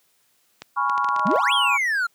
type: clicks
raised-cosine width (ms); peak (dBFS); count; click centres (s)
0.2; -17; 9; 0.62 / 0.897 / 0.979 / 1.045 / 1.088 / 1.163 / 1.195 / 1.27 / 1.314
type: chord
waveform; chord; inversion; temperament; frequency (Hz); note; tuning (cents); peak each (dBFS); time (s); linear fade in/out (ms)
sine; C# dominant seventh; second; equal; 830.6 / 987.8 / 1108.7 / 1396.9; G#5 / B5 / C#6 / E#6; 0 / 0 / 0 / 0; -28 / -25 / -22 / -27; 0.76-1.78; 20
type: tone with exponential growth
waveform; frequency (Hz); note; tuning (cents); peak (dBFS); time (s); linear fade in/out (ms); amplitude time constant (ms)
sine; 622.3; D#5; 0; -19; 1.05-1.36; 0; 66
type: exponential two-way sweep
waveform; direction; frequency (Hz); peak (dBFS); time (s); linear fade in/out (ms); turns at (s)
triangle; up then down; 164.5 to 3404 to 1355; -18; 1.25-2.07; 10; 1.53
effects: white hiss -64 dBFS RMS until 2.14 s + high-pass 100 Hz 12 dB/octave